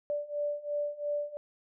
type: beating tone pair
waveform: sine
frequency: 584 / 586.9 Hz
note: D5 / D5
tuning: -10 / -1 cents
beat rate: 2.9 Hz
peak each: -35 / -33 dBFS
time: 0.1-1.37 s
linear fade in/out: 0 ms
effects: none